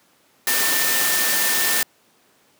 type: tone in noise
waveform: sine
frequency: 1796 Hz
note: A6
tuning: 35 cents sharp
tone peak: -25 dBFS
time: 0.47-1.83 s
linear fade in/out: 2 ms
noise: white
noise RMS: -20 dBFS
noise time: 0.47-1.83 s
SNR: -8 dB
effects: pink hiss -58 dBFS RMS until 2.59 s + high-pass 200 Hz 12 dB/octave